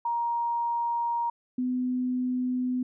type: tone pair in turn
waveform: sine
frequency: 940 / 251.8 Hz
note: A#5 / B3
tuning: +14 / +34 cents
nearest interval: octave + major seventh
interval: 2280 cents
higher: first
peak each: -25 dBFS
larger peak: neither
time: 0.05-1.3 / 1.58-2.83 s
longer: neither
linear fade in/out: 5 ms
effects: none